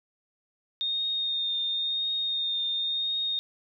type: tone with vibrato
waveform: sine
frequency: 3676 Hz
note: A#7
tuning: 25 cents flat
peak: -26 dBFS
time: 0.81-3.39 s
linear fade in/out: 0 ms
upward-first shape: triangle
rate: 0.95 Hz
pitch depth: 22 cents each way
effects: none